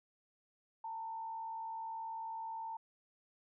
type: tone with frequency modulation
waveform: sine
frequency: 900 Hz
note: A5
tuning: 39 cents sharp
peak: -40 dBFS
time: 0.84-2.77 s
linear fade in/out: 5 ms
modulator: 61.5 Hz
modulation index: 0.32
effects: none